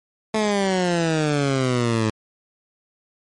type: exponential sweep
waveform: 15% pulse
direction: down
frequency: 220 to 107.5 Hz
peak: -12 dBFS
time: 0.34-2.1 s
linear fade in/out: 5 ms
effects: low-pass 9000 Hz 12 dB/octave + MP3 48 kbps